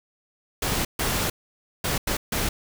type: noise bursts at uneven times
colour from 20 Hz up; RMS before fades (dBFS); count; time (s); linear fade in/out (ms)
pink; -25; 5; 0.62-0.85 / 0.99-1.3 / 1.84-1.98 / 2.07-2.17 / 2.32-2.49; 5
effects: none